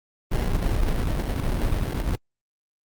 brown noise with sample-and-hold, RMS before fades -23 dBFS, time 0.31-2.16 s, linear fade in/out 10 ms, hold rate 1225 Hz, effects Opus 24 kbps

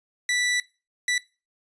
sawtooth tone bursts at uneven times, 1968 Hz, B6, 7 cents flat, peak -18 dBFS, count 2, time 0.29-0.6 / 1.08-1.18 s, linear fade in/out 2 ms, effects noise-tail reverb RT60 0.3 s tail -20 dB re dry + resampled to 22050 Hz

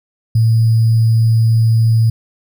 sine tone with sample-and-hold, 112.9 Hz, A2, 45 cents sharp, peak -8 dBFS, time 0.35-2.1 s, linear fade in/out 5 ms, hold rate 4900 Hz, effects none

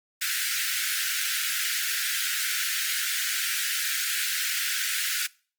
pink high-pass noise, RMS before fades -28 dBFS, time 0.21-5.27 s, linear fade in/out 10 ms, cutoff 1400 Hz, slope 96 dB/octave, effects noise-tail reverb RT60 0.4 s tail -23 dB re dry + Opus 24 kbps

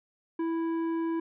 triangle tone with tanh clipping, 329.6 Hz, E4, in tune, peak -29 dBFS, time 0.39-1.2 s, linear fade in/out 5 ms, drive 14 dB, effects none

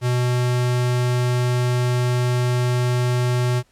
square tone, 123.7 Hz, B2, 3 cents sharp, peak -18 dBFS, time 0.01-3.63 s, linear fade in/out 50 ms, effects pink hiss -61 dBFS RMS until 3.71 s + low-pass 11000 Hz 12 dB/octave

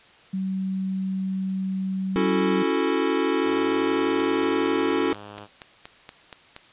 sine tone, 190.1 Hz, F#3, 47 cents sharp, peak -24 dBFS, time 0.33-2.63 s, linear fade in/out 10 ms
square chord, F# minor seventh, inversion second, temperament equal, 277.2 / 329.6 / 370 / 440 Hz, C#4 / E4 / F#4 / A4, 0 / 0 / 0 / 0 cents, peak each -27 dBFS, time 2.16-5.13 s, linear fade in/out 0 ms
5% pulse tone with pitch glide, 101.3 to 103.13 Hz, G#2 to G#2, -43 to -12 cents, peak -28 dBFS, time 3.42-5.48 s, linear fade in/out 50 ms, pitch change +31 cents, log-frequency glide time 4.16-4.88 s
click train, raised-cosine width 0.2 ms, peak -20 dBFS, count 11, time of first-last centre 4.2-6.564 s, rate 4.23 Hz
effects white hiss -52 dBFS RMS until 6.72 s + resampled to 8000 Hz

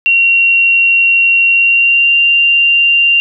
sine tone with pitch glide, 2746 to 2778 Hz, F7 to F7, -30 to -10 cents, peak -6 dBFS, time 0.06-3.2 s, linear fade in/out 0 ms, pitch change +20 cents, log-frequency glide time 1.5-2.16 s, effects none

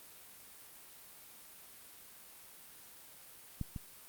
clicks, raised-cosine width 5 ms, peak -24 / -28 dBFS, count 2, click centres 3.613 / 3.762 s, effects white hiss -55 dBFS RMS until 4.08 s + Opus 32 kbps

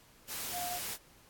sine tone in noise, 713 Hz, F5, 36 cents sharp, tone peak -37 dBFS, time 0.51-0.8 s, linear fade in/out 50 ms, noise white, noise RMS -39 dBFS, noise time 0.27-0.98 s, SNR -1 dB, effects pink hiss -61 dBFS RMS until 1.29 s + AAC 64 kbps

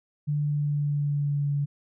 sine tone with pitch glide, 147.4 to 143.2 Hz, D3 to D3, +7 to -43 cents, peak -23 dBFS, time 0.27-1.66 s, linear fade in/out 20 ms, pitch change -50 cents, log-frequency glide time 0.39-1.51 s, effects none

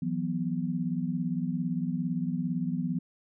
sine chord, E suspended second, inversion none, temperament equal with one note detuned, 164.81 / 182.45 / 246.9 Hz, E3 / F#3 / B3, 0 / -24 / 0 cents, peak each -32 dBFS, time 0.02-2.99 s, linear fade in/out 5 ms, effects none

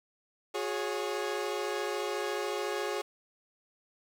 sawtooth chord, F# suspended second, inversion none, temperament equal with one note detuned, 361.3 / 415.3 / 554.4 Hz, F#4 / G#4 / C#5, -41 / 0 / 0 cents, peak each -33 / -30 / -34 dBFS, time 0.54-3.02 s, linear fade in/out 10 ms, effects low-pass 8000 Hz 12 dB/octave + 9-bit

